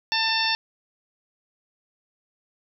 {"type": "harmonic tone", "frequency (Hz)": 894, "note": "A5", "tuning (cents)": 27, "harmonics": [1, 2, 3, 4, 5, 6], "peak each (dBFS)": [-28, -28, -28, -28, -28, -28], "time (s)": [0.12, 0.55], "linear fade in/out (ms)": 0, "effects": []}